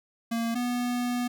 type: tone pair in turn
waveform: square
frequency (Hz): 230.6 / 244.6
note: A#3 / B3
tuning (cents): -19 / -16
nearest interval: minor second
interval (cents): 103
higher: second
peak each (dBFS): -27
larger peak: neither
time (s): 0.31-0.55 / 0.55-1.28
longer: second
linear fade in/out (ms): 10
effects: none